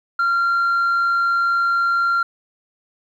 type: tone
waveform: sine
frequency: 1381 Hz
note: F6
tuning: 20 cents flat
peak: -13 dBFS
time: 0.19-2.23 s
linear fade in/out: 5 ms
effects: tanh soft clip ceiling -14 dBFS + 9-bit